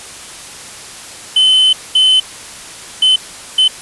triangle tone bursts at uneven times, 3048 Hz, G7, 49 cents flat, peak -5 dBFS, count 4, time 1.36-1.73 / 1.95-2.2 / 3.02-3.16 / 3.58-3.68 s, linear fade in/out 5 ms, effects white hiss -31 dBFS RMS until 3.81 s + resampled to 24000 Hz

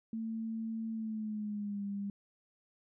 sine tone with pitch glide, 224 to 200.7 Hz, A3 to G3, +31 to +41 cents, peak -35 dBFS, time 0.13-2.1 s, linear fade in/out 2 ms, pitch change -190 cents, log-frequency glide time 0.91-1.84 s, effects none

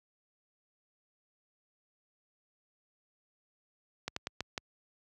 slowing click train, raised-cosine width 0.2 ms, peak -17 dBFS, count 5, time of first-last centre 4.08-4.578 s, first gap 84 ms, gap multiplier 1.27, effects high-pass 60 Hz 12 dB/octave

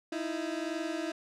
30% pulse tone pair together, 313.3 / 335 Hz, D#4 / E4, +12 / +28 cents, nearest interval minor second, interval 116 cents, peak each -33 / -33 dBFS, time 0.12-1.12 s, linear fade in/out 5 ms, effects low-pass 7000 Hz 12 dB/octave

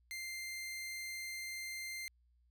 sawtooth tone, 2093 Hz, C7, in tune, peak -38 dBFS, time 0.11-2.08 s, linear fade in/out 0 ms, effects added 60 Hz sine -68 dBFS peak until 2.5 s

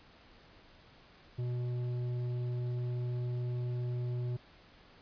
sine tone with tanh clipping, 122.7 Hz, B2, 11 cents flat, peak -34 dBFS, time 1.38-4.37 s, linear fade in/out 10 ms, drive 9 dB, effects pink hiss -59 dBFS RMS until 5.01 s + resampled to 11025 Hz

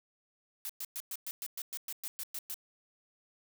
blue noise bursts, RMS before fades -39 dBFS, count 13, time 0.65-2.542 s, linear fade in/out 0 ms, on 44 ms, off 110 ms, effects none

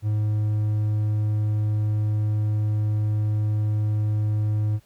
triangle tone, 106.2 Hz, G#2, 39 cents sharp, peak -18 dBFS, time 0.02-4.8 s, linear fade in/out 50 ms, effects pink hiss -61 dBFS RMS until 4.85 s

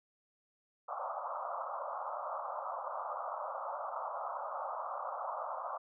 white band-pass noise, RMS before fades -40 dBFS, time 0.88-5.78 s, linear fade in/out 10 ms, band 540 to 1300 Hz, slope 96 dB/octave, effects none

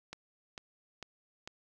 click train, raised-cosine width 0.2 ms, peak -25 dBFS, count 4, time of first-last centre 0.13-1.475 s, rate 2.23 Hz, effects none

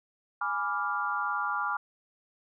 sine chord, G# diminished seventh, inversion none, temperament equal, 830.6 / 987.8 / 1174.7 / 1396.9 Hz, G#5 / B5 / D6 / F6, 0 / 0 / 0 / 0 cents, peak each -35 / -36 / -32 / -32 dBFS, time 0.41-1.77 s, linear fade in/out 5 ms, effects none

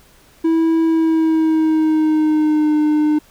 triangle tone with pitch glide, 326.2 to 302.6 Hz, E4 to D#4, -18 to -48 cents, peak -10 dBFS, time 0.44-3.19 s, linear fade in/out 10 ms, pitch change -130 cents, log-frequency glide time 0.83-2.76 s, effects pink hiss -50 dBFS RMS until 3.3 s

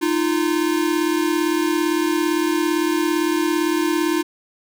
square tone pair together, 308.1 / 345.8 Hz, D#4 / F4, -17 / -17 cents, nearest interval major second, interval 200 cents, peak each -21 dBFS, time 0.01-4.23 s, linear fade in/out 20 ms, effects none

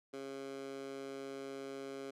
15% pulse tone with high-pass filter, 136.3 Hz, C#3, 29 cents flat, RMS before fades -45 dBFS, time 0.13-2.11 s, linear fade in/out 10 ms, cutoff 350 Hz, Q 2, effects low-pass 9000 Hz 12 dB/octave

